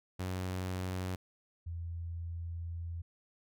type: tone pair in turn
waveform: sawtooth / sine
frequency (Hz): 92.4 / 84.44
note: F#2 / E2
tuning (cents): -2 / +42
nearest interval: major second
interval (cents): 156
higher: first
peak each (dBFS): -31 / -37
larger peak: first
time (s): 0.19-1.16 / 1.66-3.02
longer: second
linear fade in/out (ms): 10
effects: none